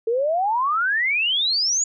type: exponential sweep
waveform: sine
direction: up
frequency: 439.9 to 7000 Hz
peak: -18 dBFS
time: 0.07-1.84 s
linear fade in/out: 5 ms
effects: none